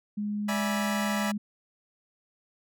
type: tone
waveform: sine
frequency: 207.7 Hz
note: G#3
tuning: in tune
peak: -28 dBFS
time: 0.17-1.38 s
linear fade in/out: 10 ms
type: chord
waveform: 20% pulse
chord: E dominant seventh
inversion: third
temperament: equal with one note detuned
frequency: 587.3 / 659.3 / 830.6 / 975.3 Hz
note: D5 / E5 / G#5 / B5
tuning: 0 / 0 / 0 / -22 cents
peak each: -30 dBFS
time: 0.48-1.32 s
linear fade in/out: 10 ms
effects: none